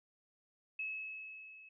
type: tone with level ramp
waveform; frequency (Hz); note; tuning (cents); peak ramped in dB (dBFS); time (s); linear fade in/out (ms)
sine; 2585; E7; -34; -36 to -54; 0.79-1.69; 5
effects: none